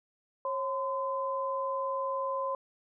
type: tone pair together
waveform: sine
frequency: 543 / 1023.5 Hz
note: C#5 / C6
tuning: -36 / -38 cents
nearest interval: major seventh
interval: 1098 cents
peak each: -33 / -32 dBFS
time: 0.45-2.55 s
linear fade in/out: 2 ms
effects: none